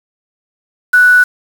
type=tone with quantisation; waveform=sine; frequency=1480 Hz; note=F#6; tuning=in tune; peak=-4 dBFS; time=0.93-1.24 s; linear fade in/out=10 ms; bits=4; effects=none